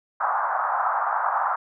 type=band-pass noise; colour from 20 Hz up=pink; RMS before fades=-24 dBFS; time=0.2-1.56 s; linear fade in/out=10 ms; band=730 to 1400 Hz; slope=48 dB/octave; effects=none